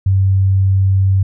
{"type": "tone", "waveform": "sine", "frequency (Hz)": 96.2, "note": "G2", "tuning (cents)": -32, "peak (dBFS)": -9, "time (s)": [0.06, 1.23], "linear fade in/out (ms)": 5, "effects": []}